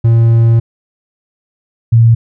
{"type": "tone pair in turn", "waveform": ["triangle", "sine"], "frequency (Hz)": [115.2, 115.2], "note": ["A#2", "A#2"], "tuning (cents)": [-20, -20], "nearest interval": "unison", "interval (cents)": 0, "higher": "neither", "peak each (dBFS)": -3, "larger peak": "neither", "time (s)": [[0.04, 0.6], [1.92, 2.15]], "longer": "first", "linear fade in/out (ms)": 10, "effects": []}